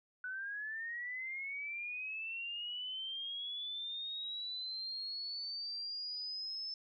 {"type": "linear sweep", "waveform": "sine", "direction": "up", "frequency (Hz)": [1480, 5274], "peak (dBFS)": -39, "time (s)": [0.24, 6.74], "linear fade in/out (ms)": 2, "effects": []}